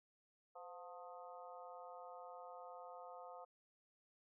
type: harmonic tone with a mistuned harmonic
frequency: 178.1 Hz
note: F3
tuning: 34 cents sharp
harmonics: 3 / 4 / 5 / 6 / 7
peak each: -56 / -55 / -59 / -62 / -59 dBFS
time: 0.55-3.45 s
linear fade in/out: 10 ms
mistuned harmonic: 3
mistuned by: -66 cents
effects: none